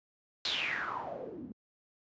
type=noise with low-pass filter sweep; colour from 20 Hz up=white; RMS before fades=-37 dBFS; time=0.45-1.52 s; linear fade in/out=2 ms; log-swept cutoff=4200 to 220 Hz; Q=7.2; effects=high-pass 100 Hz 12 dB/octave + resampled to 16000 Hz